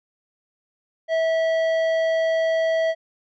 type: tone with tanh clipping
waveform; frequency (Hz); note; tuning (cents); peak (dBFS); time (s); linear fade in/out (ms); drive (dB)
sine; 650; E5; -24; -20; 1.08-2.95; 50; 11
effects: none